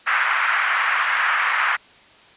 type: band-pass noise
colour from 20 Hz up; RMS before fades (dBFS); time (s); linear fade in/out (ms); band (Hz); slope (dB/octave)
pink; -20; 0.06-1.77; 20; 1200 to 2100; 24
effects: white hiss -49 dBFS RMS until 2.36 s + resampled to 8000 Hz